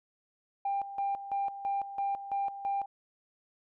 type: tone with tremolo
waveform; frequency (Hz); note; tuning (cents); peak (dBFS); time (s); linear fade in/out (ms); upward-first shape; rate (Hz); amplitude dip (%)
sine; 795; G5; +24; -27; 0.65-2.86; 5; square; 3; 75
effects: tanh soft clip ceiling -25 dBFS